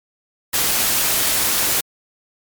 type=noise; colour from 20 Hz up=white; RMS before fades=-18 dBFS; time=0.53-1.81 s; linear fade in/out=10 ms; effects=MP3 96 kbps